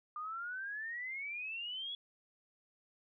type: exponential sweep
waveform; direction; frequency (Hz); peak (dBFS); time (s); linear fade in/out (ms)
sine; up; 1200 to 3400; -39; 0.16-1.95; 2
effects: none